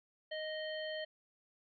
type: harmonic tone with a mistuned harmonic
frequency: 622.3 Hz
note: D#5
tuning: in tune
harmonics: 1 / 3 / 5 / 7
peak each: -40 / -45 / -46 / -52 dBFS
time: 0.31-1.05 s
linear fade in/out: 10 ms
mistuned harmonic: 7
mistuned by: -25 cents
effects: none